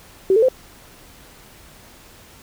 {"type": "tone with pitch steps", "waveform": "sine", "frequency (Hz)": [382.3, 444.3, 516.2], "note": ["G4", "A4", "C5"], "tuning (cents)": [-43, 17, -23], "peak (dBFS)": -11, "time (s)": [0.3, 0.486], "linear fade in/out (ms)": 2, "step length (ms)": 62, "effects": ["pink hiss -46 dBFS RMS until 2.42 s"]}